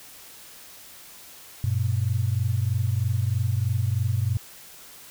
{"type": "tone pair together", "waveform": "sine", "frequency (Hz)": [96.85, 120], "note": ["G2", "B2"], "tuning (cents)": [-20, -49], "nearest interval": "major third", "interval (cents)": 371, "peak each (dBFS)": -24, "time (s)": [1.64, 4.37], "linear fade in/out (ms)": 0, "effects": ["white hiss -46 dBFS RMS until 5.1 s"]}